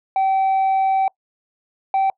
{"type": "tone pair in turn", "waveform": "sine", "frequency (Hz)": [770, 774.1], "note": ["G5", "G5"], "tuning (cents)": [-31, -22], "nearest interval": "unison", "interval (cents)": 9, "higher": "second", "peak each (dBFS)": [-12, -12], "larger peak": "neither", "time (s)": [[0.16, 1.08], [1.94, 2.1]], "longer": "first", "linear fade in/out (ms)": 2, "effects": ["noise-tail reverb RT60 0.1 s tail -26 dB re dry", "tanh soft clip ceiling -14 dBFS"]}